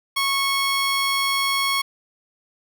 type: tone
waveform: 15% pulse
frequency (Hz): 1100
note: C#6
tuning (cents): -14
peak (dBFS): -13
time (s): 0.16-1.82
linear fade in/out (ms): 10
effects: none